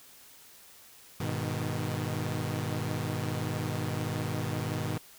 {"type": "chord", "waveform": "sawtooth", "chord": "G# minor", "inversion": "none", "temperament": "equal with one note detuned", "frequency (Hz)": [101.87, 123.47, 155.56], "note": ["G#2", "B2", "D#3"], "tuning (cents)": [-33, 0, 0], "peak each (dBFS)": -31, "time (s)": [1.2, 4.98], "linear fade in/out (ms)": 5, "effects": ["white hiss -54 dBFS RMS until 5.18 s"]}